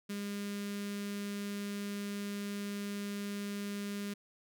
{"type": "tone with notch filter", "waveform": "sawtooth", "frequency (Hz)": 202.8, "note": "G#3", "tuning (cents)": -41, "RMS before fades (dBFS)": -39, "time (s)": [0.09, 4.14], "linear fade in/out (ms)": 10, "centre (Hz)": 780, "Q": 0.63, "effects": []}